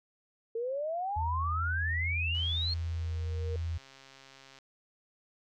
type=exponential sweep; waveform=sine; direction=up; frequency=447.4 to 4328 Hz; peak=-31 dBFS; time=0.55-2.74 s; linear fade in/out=5 ms
type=tone with pitch glide; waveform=sine; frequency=82 to 83.34 Hz; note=E2 to E2; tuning=-9 to +19 cents; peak=-31 dBFS; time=1.16-3.78 s; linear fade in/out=10 ms; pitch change=+28 cents; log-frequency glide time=1.28-1.64 s
type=click train; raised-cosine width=0.2 ms; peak=-36 dBFS; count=303; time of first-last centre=2.35-4.587 s; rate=135 Hz
type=tone with exponential growth; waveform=sine; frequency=467.5 Hz; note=A#4; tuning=5 cents sharp; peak=-36 dBFS; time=2.68-3.56 s; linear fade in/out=2 ms; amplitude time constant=190 ms
effects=none